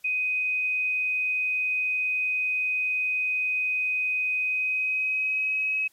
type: tone with pitch glide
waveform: sine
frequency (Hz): 2505 to 2553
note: D#7 to D#7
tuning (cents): +11 to +44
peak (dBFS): -23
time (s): 0.04-5.88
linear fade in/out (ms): 10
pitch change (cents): +33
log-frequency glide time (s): 4.39-5.76
effects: white hiss -63 dBFS RMS until 5.92 s + MP3 64 kbps